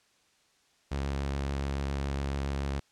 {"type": "tone with vibrato", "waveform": "sawtooth", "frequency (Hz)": 69.3, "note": "C#2", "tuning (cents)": 0, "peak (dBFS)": -26, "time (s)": [0.91, 2.8], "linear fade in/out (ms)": 10, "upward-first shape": "sine", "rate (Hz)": 7.1, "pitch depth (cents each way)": 15, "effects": ["white hiss -67 dBFS RMS until 2.91 s", "low-pass 7000 Hz 12 dB/octave"]}